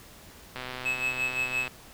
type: click train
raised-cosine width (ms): 0.3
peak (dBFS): -20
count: 143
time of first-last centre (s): 0.56-1.678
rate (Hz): 127
type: tone with tremolo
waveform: triangle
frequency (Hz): 2591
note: E7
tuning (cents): -30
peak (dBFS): -23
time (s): 0.85-1.68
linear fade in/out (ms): 10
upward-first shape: sine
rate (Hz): 5.8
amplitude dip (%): 70
effects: pink hiss -50 dBFS RMS until 1.93 s